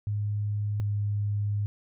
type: tone pair in turn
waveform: sine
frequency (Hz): 103.83 / 102.99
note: G#2 / G#2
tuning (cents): 0 / -14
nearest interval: unison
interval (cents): 14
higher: first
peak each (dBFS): -26 / -25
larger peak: second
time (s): 0.07-0.8 / 0.8-1.66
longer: second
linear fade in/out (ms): 0
effects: none